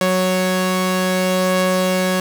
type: tone pair together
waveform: sawtooth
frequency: 185.01 / 554.4 Hz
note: F#3 / C#5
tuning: 0 / 0 cents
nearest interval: octave + perfect fifth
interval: 1900 cents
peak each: -14 / -15 dBFS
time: 0.01-2.2 s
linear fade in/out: 2 ms
effects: none